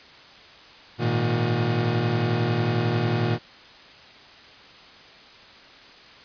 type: tone cluster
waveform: 35% pulse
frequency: 106.6 / 117.7 / 157.6 / 359.3 Hz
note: G#2 / A#2 / D#3 / F4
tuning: +46 / +17 / +23 / +49 cents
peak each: -29 / -22 / -26 / -27 dBFS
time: 0.98-3.39 s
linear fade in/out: 50 ms
effects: white hiss -47 dBFS RMS until 6.24 s + resampled to 11025 Hz

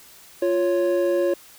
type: tone pair together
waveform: triangle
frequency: 349.2 / 554.3 Hz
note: F4 / C#5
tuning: 0 / 0 cents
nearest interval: minor sixth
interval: 800 cents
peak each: -19 dBFS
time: 0.42-1.34 s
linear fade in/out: 5 ms
effects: white hiss -48 dBFS RMS until 1.58 s

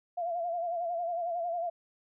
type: tone with vibrato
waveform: sine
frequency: 688 Hz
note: F5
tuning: 26 cents flat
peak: -30 dBFS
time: 0.17-1.7 s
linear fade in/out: 10 ms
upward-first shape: sine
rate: 11 Hz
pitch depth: 65 cents each way
effects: none

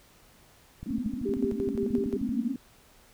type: click train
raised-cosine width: 5 ms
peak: -26 dBFS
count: 20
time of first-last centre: 0.83-2.292 s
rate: 13 Hz
type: band-pass noise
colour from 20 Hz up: pink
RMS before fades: -31 dBFS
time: 0.86-2.56 s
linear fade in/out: 2 ms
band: 210 to 280 Hz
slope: 96 dB/octave
type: tone with tremolo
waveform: sine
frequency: 395.8 Hz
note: G4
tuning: 17 cents sharp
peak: -27 dBFS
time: 1.25-2.17 s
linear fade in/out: 10 ms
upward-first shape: square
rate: 5.7 Hz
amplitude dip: 70%
effects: pink hiss -58 dBFS RMS until 3.13 s

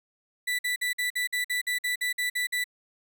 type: tone bursts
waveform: 35% pulse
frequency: 1975.5 Hz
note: B6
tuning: in tune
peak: -24 dBFS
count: 13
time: 0.47-2.642 s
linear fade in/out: 10 ms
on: 120 ms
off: 51 ms
effects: none

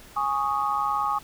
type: chord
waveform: sine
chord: Ab suspended fourth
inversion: none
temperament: equal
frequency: 830.6 / 1108.7 / 1244.5 Hz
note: Ab5 / Db6 / Eb6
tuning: 0 / 0 / 0 cents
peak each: -27 dBFS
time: 0.16-1.19 s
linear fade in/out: 10 ms
effects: pink hiss -48 dBFS RMS until 1.23 s

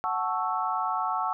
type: chord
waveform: sine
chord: F# minor seventh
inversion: none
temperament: equal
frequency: 740 / 880 / 1108.7 / 1318.5 Hz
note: F#5 / A5 / C#6 / E6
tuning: 0 / 0 / 0 / 0 cents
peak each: -31 dBFS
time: 0.04-1.33 s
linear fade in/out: 0 ms
effects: none

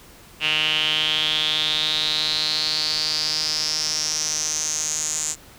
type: tone with band-pass filter sweep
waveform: sawtooth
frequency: 154.2 Hz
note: D#3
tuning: 15 cents flat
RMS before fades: -23 dBFS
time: 0.4-5.36 s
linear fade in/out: 50 ms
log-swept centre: 2800 to 7200 Hz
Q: 7.7
effects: pink hiss -47 dBFS RMS until 5.58 s

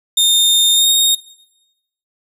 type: tone with pitch glide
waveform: sawtooth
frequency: 3646 to 3708 Hz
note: A#7 to A#7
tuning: -39 to -10 cents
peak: -7 dBFS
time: 0.17-1.15 s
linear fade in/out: 5 ms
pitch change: +29 cents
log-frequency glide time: 0.72-0.88 s
effects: noise-tail reverb RT60 0.9 s tail -19 dB re dry

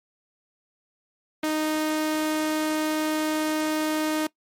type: tone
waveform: sawtooth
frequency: 309.7 Hz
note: D#4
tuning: 8 cents flat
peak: -19 dBFS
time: 1.43-4.27 s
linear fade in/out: 5 ms
effects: noise-tail reverb RT60 0.1 s tail -21 dB re dry + MP3 64 kbps

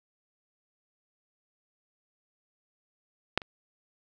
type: clicks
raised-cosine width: 0.3 ms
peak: -7 / -26 dBFS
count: 2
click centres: 3.376 / 3.418 s
effects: none

